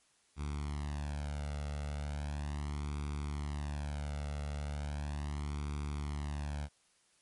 sawtooth tone with flanger, 73 Hz, D2, 10 cents flat, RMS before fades -38 dBFS, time 0.36-6.69 s, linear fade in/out 50 ms, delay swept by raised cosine 0.85 to 1.47 ms, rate 0.37 Hz, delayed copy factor +0.8, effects white hiss -70 dBFS RMS until 7.21 s + MP3 48 kbps

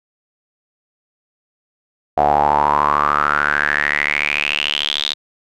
sawtooth tone with band-pass filter sweep, 73.42 Hz, D2, in tune, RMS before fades -17 dBFS, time 2.17-5.14 s, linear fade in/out 10 ms, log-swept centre 720 to 3800 Hz, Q 7.9, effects none

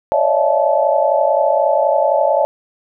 sine tone cluster, 552 / 583 / 627 / 679 / 867 Hz, C#5 / D5 / D#5 / F5 / A5, -7 / -13 / +13 / -49 / -26 cents, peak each -18 dBFS, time 0.12-2.45 s, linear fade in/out 0 ms, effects none

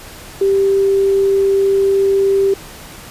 sine tone, 392 Hz, G4, in tune, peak -10 dBFS, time 0.41-2.54 s, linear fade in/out 5 ms, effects pink hiss -35 dBFS RMS until 3.1 s + resampled to 32000 Hz

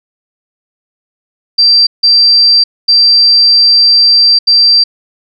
sine tone bursts at uneven times, 4700 Hz, D8, 1 cent sharp, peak -3 dBFS, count 4, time 1.58-1.87 / 2.03-2.64 / 2.88-4.39 / 4.47-4.84 s, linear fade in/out 10 ms, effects none

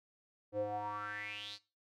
square tone with band-pass filter sweep, 103.83 Hz, G#2, in tune, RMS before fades -41 dBFS, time 0.52-1.59 s, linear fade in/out 50 ms, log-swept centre 440 to 4500 Hz, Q 7.4, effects noise-tail reverb RT60 0.3 s tail -20 dB re dry

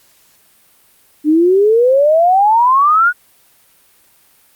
sine exponential sweep, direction up, 293.7 to 1480 Hz, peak -7 dBFS, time 1.24-3.13 s, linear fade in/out 50 ms, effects white hiss -51 dBFS RMS until 4.55 s + Opus 48 kbps

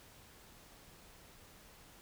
silence, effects pink hiss -59 dBFS RMS until 2.01 s

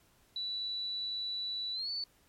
sine tone with pitch glide, 3951 to 4486 Hz, B7 to C#8, 0 to +20 cents, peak -34 dBFS, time 0.36-2.04 s, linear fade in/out 2 ms, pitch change +220 cents, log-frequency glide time 1.73-1.9 s, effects pink hiss -67 dBFS RMS until 2.28 s + MP3 64 kbps

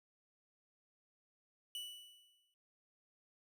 45% pulse tone with exponential decay, 2960 Hz, F#7, in tune, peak -40 dBFS, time 1.75-2.54 s, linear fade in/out 1 ms, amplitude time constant 170 ms, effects none

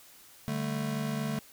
square chord, D suspended fourth, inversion none, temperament just, 146.83 / 195.78 / 220.2 Hz, D3 / G3 / A3, 0 / -2 / +2 cents, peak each -35 / -40 / -34 dBFS, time 0.48-1.39 s, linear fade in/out 0 ms, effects white hiss -55 dBFS RMS until 1.52 s

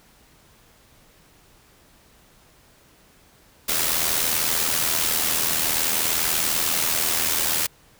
white noise with amplitude modulation, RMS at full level -20 dBFS, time 3.68-7.67 s, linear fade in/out 10 ms, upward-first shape sine, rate 80.5 Hz, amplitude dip 55%, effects pink hiss -55 dBFS RMS until 7.99 s

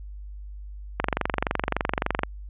click train, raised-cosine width 0.5 ms, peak -7 dBFS, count 30, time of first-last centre 1-2.234 s, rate 23.5 Hz, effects added 50 Hz sine -36 dBFS peak until 2.49 s + resampled to 8000 Hz

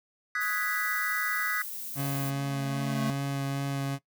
triangle chord, G# minor seventh, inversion second, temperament equal with one note detuned, 1253.9 / 1480 / 1661.2 / 1975.5 Hz, D#6 / F#6 / G#6 / B6, +13 / 0 / 0 / 0 cents, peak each -33 / -32 / -31 / -31 dBFS, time 0.35-1.62 s, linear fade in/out 2 ms
violet noise, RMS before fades -38 dBFS, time 0.4-2.31 s, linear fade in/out 20 ms
square tone with exponential growth, 220 Hz, A3, in tune, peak -28 dBFS, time 1.72-3.1 s, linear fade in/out 0 ms, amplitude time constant 300 ms
30% pulse tone with vibrato, 138.59 Hz, C#3, in tune, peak -26 dBFS, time 1.95-3.99 s, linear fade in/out 50 ms, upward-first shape sine, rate 2.5 Hz, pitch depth 10 cents each way
effects noise-tail reverb RT60 0.1 s tail -18 dB re dry

